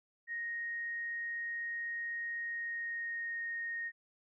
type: tone with pitch glide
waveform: sine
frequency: 1868 to 1857.2 Hz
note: A#6 to A#6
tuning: +3 to -7 cents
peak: -36 dBFS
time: 0.27-3.92 s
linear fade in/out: 50 ms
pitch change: -10 cents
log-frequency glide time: 2.41-3.41 s
effects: none